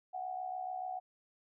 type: tone with amplitude modulation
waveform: sine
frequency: 740 Hz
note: F#5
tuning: in tune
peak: -34 dBFS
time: 0.13-1 s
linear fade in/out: 20 ms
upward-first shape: sine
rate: 66.9 Hz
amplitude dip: 65%
effects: none